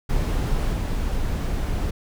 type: noise with level steps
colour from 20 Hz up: brown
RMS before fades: -22 / -24 dBFS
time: 0.09-1.91 s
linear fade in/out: 10 ms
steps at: 0.73 s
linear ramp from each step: 2 ms
effects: none